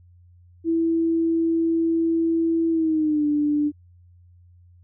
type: tone with pitch glide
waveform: sine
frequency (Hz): 329.6 to 295.3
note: E4 to D4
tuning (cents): 0 to +10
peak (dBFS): -18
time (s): 0.64-3.72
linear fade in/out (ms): 50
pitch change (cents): -190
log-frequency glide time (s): 2.7-3.26
effects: added 88 Hz sine -49 dBFS peak until 4.83 s